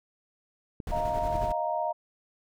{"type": "clicks", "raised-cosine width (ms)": 3, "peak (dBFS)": -24, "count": 2, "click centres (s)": [0.802, 1.355]}
{"type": "noise with tremolo", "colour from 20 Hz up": "brown", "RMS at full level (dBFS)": -33, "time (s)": [0.87, 1.52], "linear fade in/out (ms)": 2, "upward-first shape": "square", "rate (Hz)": 11, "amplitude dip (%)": 35}
{"type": "chord", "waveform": "sine", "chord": "Eb suspended second", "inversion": "none", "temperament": "equal", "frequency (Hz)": [622.3, 698.5, 932.3], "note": ["Eb5", "F5", "Bb5"], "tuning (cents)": [0, 0, 0], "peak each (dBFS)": -31, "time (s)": [0.91, 1.93], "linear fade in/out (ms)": 20}
{"effects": []}